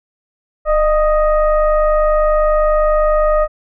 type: tone with frequency modulation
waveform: sine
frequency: 610 Hz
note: D#5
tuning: 34 cents flat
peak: -10 dBFS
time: 0.65-3.48 s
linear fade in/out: 50 ms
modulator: 635 Hz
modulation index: 0.89
effects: none